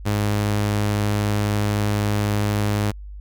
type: tone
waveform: sawtooth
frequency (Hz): 103.83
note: G#2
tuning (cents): 0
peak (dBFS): -15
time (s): 0.05-2.92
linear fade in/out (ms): 20
effects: added 50 Hz sine -33 dBFS peak until 3.2 s